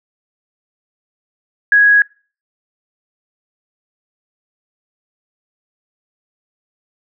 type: tone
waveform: sine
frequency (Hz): 1661.2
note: G#6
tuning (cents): 0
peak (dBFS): -6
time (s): 1.72-2.02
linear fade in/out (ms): 2
effects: noise-tail reverb RT60 0.4 s tail -25 dB re dry